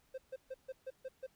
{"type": "tone bursts", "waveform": "triangle", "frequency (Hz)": 523.3, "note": "C5", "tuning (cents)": 0, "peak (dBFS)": -38, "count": 7, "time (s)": [0.14, 1.267], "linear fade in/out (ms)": 10, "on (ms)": 41, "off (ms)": 140, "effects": ["pink hiss -72 dBFS RMS until 1.35 s"]}